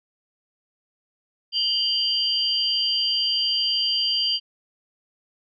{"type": "tone cluster", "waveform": "sine", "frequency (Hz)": [2880, 3121, 4733], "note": ["F#7", "G7", "D8"], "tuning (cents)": [-47, -8, 13], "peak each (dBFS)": [-28, -24, -23], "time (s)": [1.52, 4.4], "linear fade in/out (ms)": 50, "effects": []}